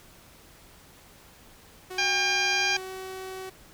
sawtooth tone with pitch glide, 370 to 377.3 Hz, F#4 to F#4, 0 to +34 cents, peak -32 dBFS, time 1.9-3.5 s, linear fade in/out 10 ms, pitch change +34 cents, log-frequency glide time 2.51-2.9 s
harmonic tone, 801 Hz, G5, 37 cents sharp, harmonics 1 / 2 / 3 / 4 / 5 / 6 / 7 / 8, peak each -32 / -29 / -27 / -32 / -38 / -31 / -35 / -36 dBFS, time 1.98-2.77 s, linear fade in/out 5 ms
effects pink hiss -53 dBFS RMS until 3.73 s

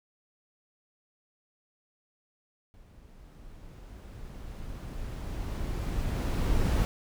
brown noise with level ramp, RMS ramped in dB -54 to -24 dBFS, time 2.74-6.85 s, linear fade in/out 0 ms, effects none

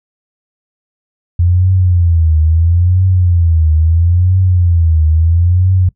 sine tone with vibrato, 85.5 Hz, F2, 36 cents flat, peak -7 dBFS, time 1.39-5.89 s, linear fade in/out 5 ms, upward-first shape triangle, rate 0.75 Hz, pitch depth 170 cents each way, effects noise-tail reverb RT60 0.1 s tail -20 dB re dry

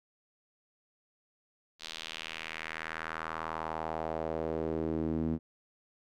sawtooth tone with band-pass filter sweep, 80.2 Hz, E2, 47 cents flat, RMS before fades -36 dBFS, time 1.79-5.39 s, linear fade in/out 50 ms, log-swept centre 4100 to 240 Hz, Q 2.2, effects none

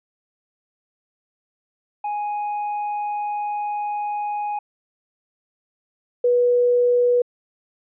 triangle / sine tone pair in turn, 830.6 / 487.9 Hz, G#5 / B4, 0 / -21 cents, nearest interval major sixth, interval 921 cents, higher first, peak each -21 / -14 dBFS, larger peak second, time 2.04-4.59 / 6.24-7.22 s, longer first, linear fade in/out 5 ms, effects resampled to 8000 Hz

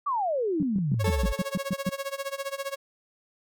sine exponential sweep, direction down, 1200 to 46.4 Hz, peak -24 dBFS, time 0.06-1.33 s, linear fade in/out 10 ms
sine tone bursts, 186.8 Hz, F#3, 17 cents sharp, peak -23 dBFS, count 9, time 0.6-1.892 s, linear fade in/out 2 ms, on 28 ms, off 130 ms
sawtooth tone with tremolo, 551 Hz, C#5, 11 cents flat, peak -24 dBFS, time 0.99-2.76 s, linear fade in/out 20 ms, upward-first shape sine, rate 15 Hz, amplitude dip 90%
30% pulse tone with exponential decay, 440 Hz, A4, in tune, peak -24 dBFS, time 1.04-1.83 s, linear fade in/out 5 ms, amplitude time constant 170 ms
effects none

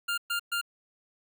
25% pulse tone bursts, 1400 Hz, F6, 4 cents sharp, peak -24 dBFS, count 3, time 0.08-0.614 s, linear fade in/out 10 ms, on 98 ms, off 120 ms, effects none

